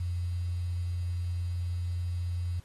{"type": "tone with quantisation", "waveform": "sine", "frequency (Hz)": 87.8, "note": "F2", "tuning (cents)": 10, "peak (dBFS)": -29, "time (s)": [0, 2.6], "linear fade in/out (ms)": 5, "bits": 9, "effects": ["pink hiss -62 dBFS RMS until 2.64 s", "AAC 32 kbps"]}